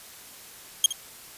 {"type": "tone with echo", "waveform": "20% pulse", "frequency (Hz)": 3230, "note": "G#7", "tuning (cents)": -49, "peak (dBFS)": -9, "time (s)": [0.84, 0.86], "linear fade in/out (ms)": 2, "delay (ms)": 65, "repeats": 1, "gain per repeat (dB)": -13, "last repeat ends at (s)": 0.925, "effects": ["white hiss -46 dBFS RMS until 1.37 s", "resampled to 32000 Hz"]}